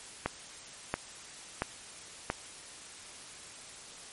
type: click train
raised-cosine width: 0.5 ms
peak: -14 dBFS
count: 4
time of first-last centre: 0.26-2.301 s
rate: 1.47 Hz
effects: white hiss -48 dBFS RMS until 4.12 s + MP3 48 kbps